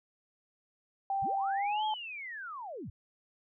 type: tone with pitch glide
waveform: sine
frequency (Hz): 784 to 859.9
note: G5 to A5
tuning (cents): 0 to -40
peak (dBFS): -29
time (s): 1.1-1.94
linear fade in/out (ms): 2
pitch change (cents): +160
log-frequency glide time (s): 1.55-1.82
type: linear two-way sweep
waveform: sine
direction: up then down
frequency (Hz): 64.7 to 3293 to 64.7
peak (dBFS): -39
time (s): 1.22-2.9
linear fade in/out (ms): 5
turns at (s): 1.86
effects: none